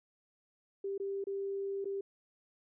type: tone with dropouts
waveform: sine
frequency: 394.3 Hz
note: G4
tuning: 10 cents sharp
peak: -34 dBFS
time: 0.84-2.01 s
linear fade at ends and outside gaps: 5 ms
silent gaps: 0.979-0.999 / 1.241-1.269 / 1.845-1.854 s
effects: none

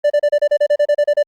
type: tone bursts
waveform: triangle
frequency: 587.3 Hz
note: D5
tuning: in tune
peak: -8 dBFS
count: 13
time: 0.04-1.23 s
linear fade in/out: 10 ms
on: 62 ms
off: 32 ms
effects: Opus 48 kbps

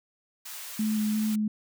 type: high-pass noise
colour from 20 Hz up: white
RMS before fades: -40 dBFS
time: 0.45-1.36 s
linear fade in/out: 10 ms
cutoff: 900 Hz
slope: 12 dB/octave
type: tone with vibrato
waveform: sine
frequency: 214.7 Hz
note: A3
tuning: 42 cents flat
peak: -24 dBFS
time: 0.79-1.48 s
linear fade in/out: 5 ms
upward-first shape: square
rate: 2.8 Hz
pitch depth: 12 cents each way
effects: none

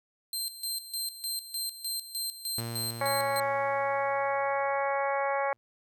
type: tone with tremolo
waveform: 20% pulse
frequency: 4144 Hz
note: C8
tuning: 17 cents flat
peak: -25 dBFS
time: 0.33-3.4 s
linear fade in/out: 2 ms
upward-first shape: square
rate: 3.3 Hz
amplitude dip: 75%
type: tone with exponential decay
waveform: sawtooth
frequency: 116.54 Hz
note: A#2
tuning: in tune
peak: -29 dBFS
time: 2.58-5.57 s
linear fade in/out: 0 ms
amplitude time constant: 650 ms
type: harmonic tone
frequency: 277.2 Hz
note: C#4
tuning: in tune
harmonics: 2 / 3 / 4 / 5 / 6 / 7 / 8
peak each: -30 / -31 / -34 / -40 / -39 / -40 / -39 dBFS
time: 3.01-5.53 s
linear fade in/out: 2 ms
effects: none

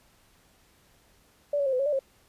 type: tone with pitch steps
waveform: sine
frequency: 579 / 563 / 533 / 506 / 551 / 592 / 539 Hz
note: D5 / C#5 / C5 / B4 / C#5 / D5 / C#5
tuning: -25 / +27 / +32 / +42 / -11 / +14 / -49 cents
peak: -23 dBFS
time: 1.53-1.992 s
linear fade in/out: 5 ms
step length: 66 ms
effects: pink hiss -62 dBFS RMS until 2.28 s + resampled to 32000 Hz

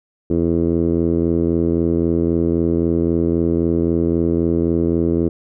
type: tone with low-pass filter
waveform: 10% pulse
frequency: 83.8 Hz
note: E2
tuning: 29 cents sharp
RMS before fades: -17 dBFS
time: 0.3-5.29 s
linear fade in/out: 5 ms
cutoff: 370 Hz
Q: 2.2
effects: none

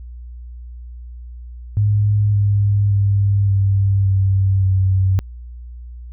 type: tone with pitch steps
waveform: sine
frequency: 103.83 / 101.99 / 100.18 / 98.4 / 96.65 / 94.94 Hz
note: G#2 / G#2 / G2 / G2 / G2 / F#2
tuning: 0 / -31 / +38 / +7 / -24 / +45 cents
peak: -12 dBFS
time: 1.77-5.19 s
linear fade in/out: 0 ms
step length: 570 ms
effects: added 60 Hz sine -31 dBFS peak until 6.12 s

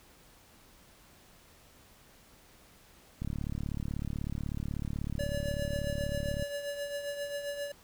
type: click train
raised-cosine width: 5 ms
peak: -23 dBFS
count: 117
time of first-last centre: 3.22-6.424 s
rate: 36.2 Hz
type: tone with tremolo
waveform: square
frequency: 573 Hz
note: D5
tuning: 43 cents flat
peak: -33 dBFS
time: 5.19-7.72 s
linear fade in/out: 5 ms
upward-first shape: triangle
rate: 7.5 Hz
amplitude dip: 60%
effects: pink hiss -59 dBFS RMS until 7.83 s

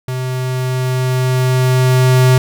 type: tone with level ramp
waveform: square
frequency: 128.3 Hz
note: C3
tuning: 34 cents flat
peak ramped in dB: -19 to -7 dBFS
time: 0.08-2.38 s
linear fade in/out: 2 ms
effects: none

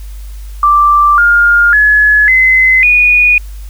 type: tone with pitch steps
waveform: sine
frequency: 1174.7 / 1413.2 / 1700.1 / 2045 / 2461 Hz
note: D6 / F6 / G#6 / C7 / D#7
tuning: 0 / +20 / +40 / -40 / -20 cents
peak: -4 dBFS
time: 0.63-3.38 s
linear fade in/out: 2 ms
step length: 550 ms
effects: added 50 Hz sine -23 dBFS peak until 3.69 s + white hiss -42 dBFS RMS until 3.69 s

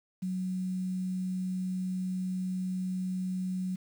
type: tone with quantisation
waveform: sine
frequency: 185 Hz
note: F#3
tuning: in tune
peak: -30 dBFS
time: 0.22-3.76 s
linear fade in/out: 10 ms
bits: 9
effects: none

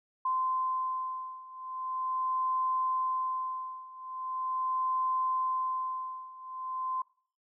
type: beating tone pair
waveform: sine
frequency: 1035 / 1035.41 Hz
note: C6 / C6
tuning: -19 / -18 cents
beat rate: 0.41 Hz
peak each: -34 / -32 dBFS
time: 0.25-7.02 s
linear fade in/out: 5 ms
effects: noise-tail reverb RT60 0.5 s tail -21 dB re dry

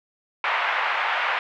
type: band-pass noise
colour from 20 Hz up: pink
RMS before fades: -24 dBFS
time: 0.44-1.39 s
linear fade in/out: 2 ms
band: 800 to 2600 Hz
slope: 24 dB/octave
effects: none

